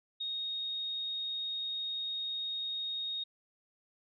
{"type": "tone", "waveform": "sine", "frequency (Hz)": 3729, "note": "A#7", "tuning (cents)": 0, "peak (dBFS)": -34, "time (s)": [0.2, 3.24], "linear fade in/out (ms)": 10, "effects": []}